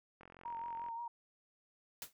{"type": "click train", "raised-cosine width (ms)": 0.5, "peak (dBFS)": -40, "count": 31, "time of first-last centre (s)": [0.21, 0.886], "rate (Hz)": 44.4}
{"type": "tone with vibrato", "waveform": "sine", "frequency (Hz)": 932.3, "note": "A#5", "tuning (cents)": 0, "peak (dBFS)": -40, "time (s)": [0.45, 1.08], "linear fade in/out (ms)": 5, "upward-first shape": "sine", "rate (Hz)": 5.7, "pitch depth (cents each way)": 32}
{"type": "noise with exponential decay", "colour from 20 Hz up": "white", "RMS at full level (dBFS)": -40, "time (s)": [2.02, 2.13], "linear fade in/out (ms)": 1, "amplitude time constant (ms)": 23}
{"effects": []}